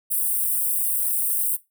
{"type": "high-pass noise", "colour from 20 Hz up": "white", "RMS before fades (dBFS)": -23, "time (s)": [0.1, 1.57], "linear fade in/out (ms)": 20, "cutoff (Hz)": 8400, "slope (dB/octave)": 96, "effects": ["noise-tail reverb RT60 0.2 s tail -17 dB re dry"]}